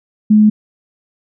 sine tone, 212.8 Hz, G#3, 42 cents sharp, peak -5 dBFS, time 0.3-0.5 s, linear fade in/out 10 ms, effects none

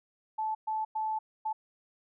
sine tone bursts at uneven times, 871 Hz, A5, 18 cents flat, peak -29 dBFS, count 4, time 0.38-0.55 / 0.67-0.85 / 0.95-1.19 / 1.45-1.53 s, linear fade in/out 10 ms, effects none

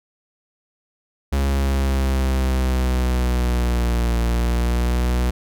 45% pulse linear two-way sweep, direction down then up, 69.3 to 58.27 to 61.8 Hz, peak -17 dBFS, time 1.32-5.31 s, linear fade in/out 10 ms, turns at 4.18 s, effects none

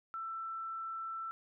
sine tone, 1333 Hz, E6, 19 cents sharp, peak -38 dBFS, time 0.14-1.31 s, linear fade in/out 0 ms, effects none

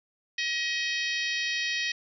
harmonic tone, 633 Hz, D#5, 30 cents sharp, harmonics 3 / 4 / 5 / 6 / 7 / 8 / 9, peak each -31 / -33 / -35 / -37 / -38 / -39 / -40 dBFS, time 0.38-1.92 s, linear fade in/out 5 ms, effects none

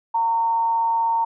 sine tone with amplitude modulation, 916 Hz, A#5, 31 cents flat, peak -16 dBFS, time 0.14-1.25 s, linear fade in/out 10 ms, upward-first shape sine, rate 195 Hz, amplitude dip 30%, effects none

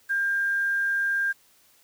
sine tone with quantisation, 1599 Hz, G6, 34 cents sharp, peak -22 dBFS, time 0.09-1.33 s, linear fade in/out 20 ms, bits 8, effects white hiss -60 dBFS RMS until 1.83 s

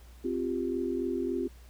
sine chord, C suspended fourth, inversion none, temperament just, 261.6 / 348.8 / 392.4 Hz, C4 / F4 / G4, 0 / -2 / +2 cents, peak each -33 / -32 / -34 dBFS, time 0.24-1.48 s, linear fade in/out 10 ms, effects added 60 Hz sine -49 dBFS peak until 1.69 s + pink hiss -60 dBFS RMS until 1.69 s

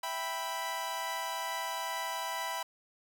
sawtooth chord, E minor, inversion none, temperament equal, 659.3 / 784 / 987.8 Hz, E5 / G5 / B5, 0 / 0 / 0 cents, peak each -38 / -37 / -32 dBFS, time 0.03-2.63 s, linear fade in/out 5 ms, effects none

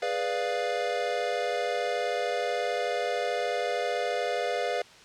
square chord, G# diminished seventh, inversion none, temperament equal, 415.3 / 493.9 / 587.3 / 698.5 Hz, G#4 / B4 / D5 / F5, 0 / 0 / 0 / 0 cents, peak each -36 / -32 / -34 / -32 dBFS, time 0.02-4.82 s, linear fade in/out 5 ms, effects white hiss -51 dBFS RMS until 5.04 s + low-pass 5000 Hz 12 dB/octave

